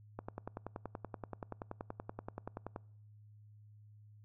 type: click train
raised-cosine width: 1 ms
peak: -27 dBFS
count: 28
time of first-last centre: 0.19-2.761 s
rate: 10.5 Hz
effects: noise-tail reverb RT60 0.7 s tail -25 dB re dry + added 105 Hz sine -56 dBFS peak until 4.24 s